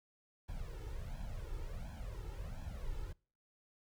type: noise with flanger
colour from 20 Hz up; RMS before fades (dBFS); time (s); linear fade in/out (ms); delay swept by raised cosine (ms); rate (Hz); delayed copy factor
brown; -43; 0.48-3.13; 10; 1.2 to 2.3; 1.4; +1
effects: noise-tail reverb RT60 0.4 s tail -24 dB re dry